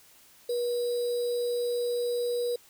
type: tone with sample-and-hold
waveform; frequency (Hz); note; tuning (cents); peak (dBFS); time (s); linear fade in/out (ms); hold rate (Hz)
sine; 482.6; B4; -40; -26; 0.49-2.56; 5; 4410
effects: white hiss -57 dBFS RMS until 2.69 s